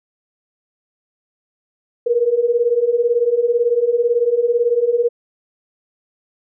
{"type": "beating tone pair", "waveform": "sine", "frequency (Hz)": [463.5, 481.5], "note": ["A#4", "B4"], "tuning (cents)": [-10, -44], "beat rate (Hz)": 18, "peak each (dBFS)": [-18, -15], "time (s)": [2.06, 5.09], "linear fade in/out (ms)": 10, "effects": []}